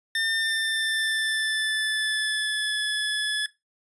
25% pulse tone with pitch glide, 1800 to 1712.8 Hz, A6 to A6, +39 to -47 cents, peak -20 dBFS, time 0.15-3.46 s, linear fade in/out 2 ms, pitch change -86 cents, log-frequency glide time 0.38-2.83 s, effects noise-tail reverb RT60 0.2 s tail -18 dB re dry + resampled to 24000 Hz

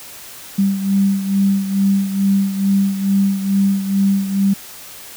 sine beating tone pair, 196 / 198.3 Hz, G3 / G3, 0 / +20 cents, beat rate 2.3 Hz, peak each -14 / -20 dBFS, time 0.58-4.54 s, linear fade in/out 10 ms, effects white hiss -36 dBFS RMS until 5.16 s

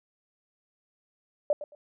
sine tone with echo, 590 Hz, D5, 8 cents sharp, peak -20 dBFS, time 1.5-1.53 s, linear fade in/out 2 ms, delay 110 ms, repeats 2, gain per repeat -14 dB, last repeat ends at 1.75 s, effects none

